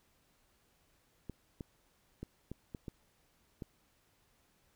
clicks, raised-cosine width 3 ms, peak -29 dBFS, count 7, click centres 1.297 / 1.608 / 2.23 / 2.516 / 2.748 / 2.882 / 3.622 s, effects pink hiss -72 dBFS RMS until 4.75 s

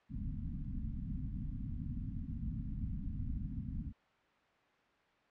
pink low-pass noise, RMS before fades -40 dBFS, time 0.09-3.93 s, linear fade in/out 50 ms, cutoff 270 Hz, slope 96 dB/octave, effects white hiss -69 dBFS RMS until 5.3 s + low-pass 2000 Hz 12 dB/octave

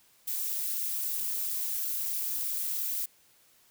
violet noise with amplitude modulation, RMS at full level -29 dBFS, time 0.27-3.06 s, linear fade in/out 10 ms, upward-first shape sine, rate 237 Hz, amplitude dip 70%, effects white hiss -63 dBFS RMS until 3.7 s

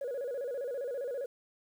sine tone with vibrato, 519 Hz, C5, 14 cents flat, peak -32 dBFS, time 0.01-1.26 s, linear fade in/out 5 ms, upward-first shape square, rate 15 Hz, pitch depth 120 cents each way, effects tanh soft clip ceiling -31 dBFS + 10-bit

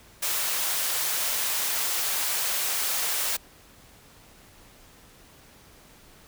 white high-pass noise, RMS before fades -27 dBFS, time 0.22-3.37 s, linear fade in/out 10 ms, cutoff 530 Hz, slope 12 dB/octave, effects pink hiss -53 dBFS RMS until 6.27 s

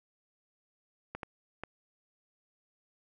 clicks, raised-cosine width 0.5 ms, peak -23 dBFS, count 3, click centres 1.15 / 1.232 / 1.636 s, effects none

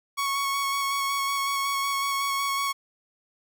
sawtooth tone with vibrato, 1108.7 Hz, C#6, in tune, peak -21 dBFS, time 0.17-2.73 s, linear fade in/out 20 ms, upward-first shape square, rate 5.4 Hz, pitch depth 12 cents each way, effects none

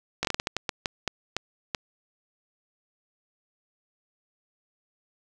slowing click train, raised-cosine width 0.2 ms, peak -9 dBFS, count 13, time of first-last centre 0.23-1.748 s, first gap 18 ms, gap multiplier 1.32, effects none

